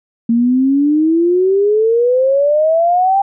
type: exponential sweep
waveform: sine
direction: up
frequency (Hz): 228.3 to 800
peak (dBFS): -9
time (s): 0.29-3.22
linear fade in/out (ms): 5
effects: none